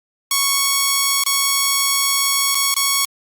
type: tone with dropouts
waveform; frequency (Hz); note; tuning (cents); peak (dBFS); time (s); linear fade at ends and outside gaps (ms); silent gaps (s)
5% pulse; 1108.7; C#6; 0; -3; 0.31-3.05; 2; 1.238-1.262 / 2.547-2.552 / 2.742-2.764
effects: Opus 48 kbps